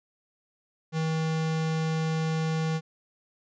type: tone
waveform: square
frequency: 159.7 Hz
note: D#3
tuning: 45 cents sharp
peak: -26 dBFS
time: 0.92-2.81 s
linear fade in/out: 50 ms
effects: resampled to 16000 Hz